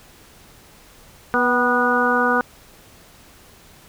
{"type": "harmonic tone with a mistuned harmonic", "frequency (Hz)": 244.7, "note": "B3", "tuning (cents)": -16, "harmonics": [1, 2, 3, 4, 5, 6], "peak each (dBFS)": [-23, -22, -25, -24, -22, -20], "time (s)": [1.34, 2.41], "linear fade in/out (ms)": 0, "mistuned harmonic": 3, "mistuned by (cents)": 46, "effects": ["pink hiss -48 dBFS RMS until 3.88 s"]}